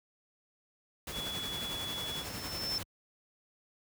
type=noise with tremolo; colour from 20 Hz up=pink; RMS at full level=-39 dBFS; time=1.07-2.83 s; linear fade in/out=2 ms; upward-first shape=sine; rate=11 Hz; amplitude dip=40%
type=tone; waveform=sine; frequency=3394 Hz; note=G#7; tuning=37 cents sharp; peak=-37 dBFS; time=1.11-2.25 s; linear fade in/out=50 ms
type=tone with exponential growth; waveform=sine; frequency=5320 Hz; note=E8; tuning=15 cents sharp; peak=-30 dBFS; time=1.72-2.78 s; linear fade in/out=1 ms; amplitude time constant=230 ms
effects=high-pass 60 Hz 12 dB/octave